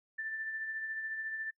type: tone with tremolo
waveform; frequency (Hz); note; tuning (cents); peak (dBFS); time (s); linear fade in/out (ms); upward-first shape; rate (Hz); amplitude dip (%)
sine; 1770; A6; +10; -34; 0.18-1.51; 10; triangle; 14; 45
effects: noise-tail reverb RT60 0.1 s tail -26 dB re dry